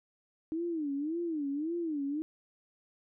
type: tone with vibrato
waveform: sine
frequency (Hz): 309.8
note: D#4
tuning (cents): -7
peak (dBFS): -31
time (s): 0.52-2.22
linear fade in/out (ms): 0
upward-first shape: sine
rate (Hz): 1.8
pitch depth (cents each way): 190
effects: none